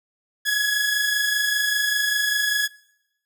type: tone pair together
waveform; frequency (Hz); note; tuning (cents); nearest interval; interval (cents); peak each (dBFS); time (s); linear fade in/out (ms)
sawtooth; 1661.2 / 1686.3; G#6 / G#6; 0 / +26; unison; 26; -23 / -17; 0.45-2.68; 20
effects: noise-tail reverb RT60 0.9 s tail -23 dB re dry